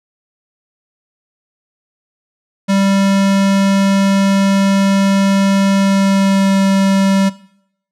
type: tone with pitch glide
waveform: square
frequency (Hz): 196 to 194.53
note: G3 to G3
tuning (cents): 0 to -13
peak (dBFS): -11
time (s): 2.68-7.3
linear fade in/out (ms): 20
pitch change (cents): -13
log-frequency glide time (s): 5.77-6.61
effects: noise-tail reverb RT60 0.7 s tail -19 dB re dry + low-pass 9000 Hz 12 dB/octave